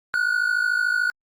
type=tone pair together; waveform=triangle; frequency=1443.5 / 1497 Hz; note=F#6 / F#6; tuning=-43 / +20 cents; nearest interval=minor second; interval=63 cents; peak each=-20 / -21 dBFS; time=0.14-1.1 s; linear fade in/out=0 ms; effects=Opus 48 kbps